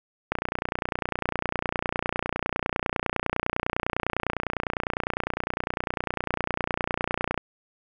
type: click train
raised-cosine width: 0.5 ms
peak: -10 dBFS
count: 212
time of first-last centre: 0.32-7.377 s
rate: 29.9 Hz
effects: none